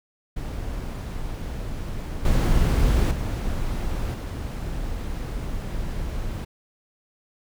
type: noise with level steps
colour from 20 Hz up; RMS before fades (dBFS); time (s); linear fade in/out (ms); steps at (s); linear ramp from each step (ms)
brown; -30 / -19 / -26 / -29; 0.36-6.45; 10; 2.25 / 3.11 / 4.14; 2
effects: none